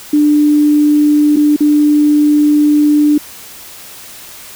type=tone with dropouts; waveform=sine; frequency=296.8 Hz; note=D4; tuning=18 cents sharp; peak=-6 dBFS; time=0.13-3.18 s; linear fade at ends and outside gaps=5 ms; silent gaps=1.361-1.367 / 1.563-1.605 s; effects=white hiss -33 dBFS RMS until 4.55 s